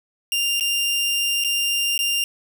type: tone with dropouts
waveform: sawtooth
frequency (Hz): 2794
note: F7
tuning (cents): 0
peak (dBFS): -16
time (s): 0.32-2.24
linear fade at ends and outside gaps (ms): 1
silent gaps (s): 0.598-0.608 / 1.439-1.446 / 1.978-1.99
effects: none